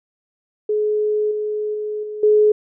sine tone with level steps, 423.6 Hz, G#4, 34 cents sharp, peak -16 / -20 / -22 / -26 / -10 dBFS, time 0.69-2.52 s, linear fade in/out 5 ms, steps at 1.31 / 1.74 / 2.03 / 2.23 s, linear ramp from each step 5 ms, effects none

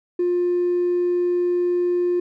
sine tone with hard clipping, 353.6 Hz, F4, 22 cents sharp, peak -18 dBFS, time 0.19-2.2 s, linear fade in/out 5 ms, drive 1 dB, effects none

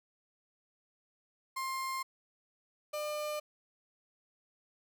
35% pulse tone pair in turn, 1058 / 599.8 Hz, C6 / D5, +19 / +36 cents, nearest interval minor seventh, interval 983 cents, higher first, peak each -33 / -33 dBFS, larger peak neither, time 1.56-2.03 / 2.93-3.4 s, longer neither, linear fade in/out 10 ms, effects none

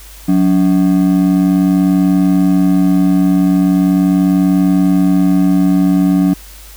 triangle ring-modulated tone, 233.1 Hz, A#3, in tune, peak -3 dBFS, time 0.28-6.34 s, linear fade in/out 10 ms, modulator 50.2 Hz, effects added 50 Hz sine -35 dBFS peak until 6.76 s + white hiss -38 dBFS RMS until 6.76 s

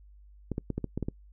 clicks, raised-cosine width 3 ms, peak -18 dBFS, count 8, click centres 0.517 / 0.581 / 0.703 / 0.78 / 0.843 / 0.976 / 1.027 / 1.085 s, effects noise-tail reverb RT60 0.1 s tail -25 dB re dry + added 50 Hz sine -51 dBFS peak until 1.32 s

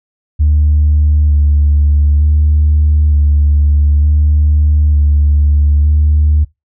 sine tone with vibrato, 74.1 Hz, D2, 16 cents sharp, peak -5 dBFS, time 0.39-6.45 s, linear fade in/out 20 ms, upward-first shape square, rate 0.55 Hz, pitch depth 21 cents each way, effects noise-tail reverb RT60 0.2 s tail -23 dB re dry + tanh soft clip ceiling -3 dBFS

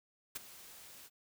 white noise with ADSR envelope, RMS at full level -38 dBFS, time 0.35-1.1 s, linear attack 11 ms, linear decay 18 ms, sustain -16 dB, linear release 44 ms, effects none

